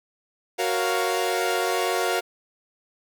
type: chord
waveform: sawtooth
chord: Gb major seventh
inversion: none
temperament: equal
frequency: 370 / 466.2 / 554.4 / 698.5 Hz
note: Gb4 / Bb4 / Db5 / F5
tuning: 0 / 0 / 0 / 0 cents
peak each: -23 / -24 / -27 / -23 dBFS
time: 0.58-2.21 s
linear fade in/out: 20 ms
effects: none